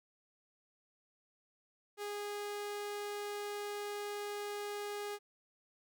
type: tone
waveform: sawtooth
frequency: 411.7 Hz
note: G#4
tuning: 15 cents flat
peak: -35 dBFS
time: 1.97-5.19 s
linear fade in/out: 50 ms
effects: none